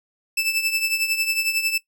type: tone with tremolo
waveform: sawtooth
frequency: 2637 Hz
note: E7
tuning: in tune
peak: -14 dBFS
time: 0.37-1.78 s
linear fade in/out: 5 ms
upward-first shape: triangle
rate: 11 Hz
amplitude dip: 75%
effects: noise-tail reverb RT60 0.1 s tail -17 dB re dry